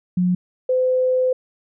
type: tone pair in turn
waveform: sine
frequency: 180.2 / 510.9 Hz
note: F#3 / C5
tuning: -45 / -41 cents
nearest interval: octave + tritone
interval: 1804 cents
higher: second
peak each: -15 dBFS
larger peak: neither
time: 0.17-0.35 / 0.69-1.33 s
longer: second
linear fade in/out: 5 ms
effects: none